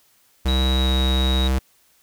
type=tone; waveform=square; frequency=65.41 Hz; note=C2; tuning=in tune; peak=-18 dBFS; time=0.45-1.59 s; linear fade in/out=10 ms
type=tone with pitch glide; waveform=sine; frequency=3842 to 3813 Hz; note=B7 to A#7; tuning=-48 to +38 cents; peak=-24 dBFS; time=0.48-1.48 s; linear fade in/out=5 ms; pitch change=-14 cents; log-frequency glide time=0.67-0.92 s
effects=white hiss -59 dBFS RMS until 2.02 s